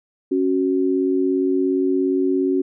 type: tone pair together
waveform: sine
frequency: 275.3 / 372.5 Hz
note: C#4 / F#4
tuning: -12 / +12 cents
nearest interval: perfect fourth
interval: 524 cents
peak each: -19 dBFS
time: 0.31-2.62 s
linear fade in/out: 10 ms
effects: none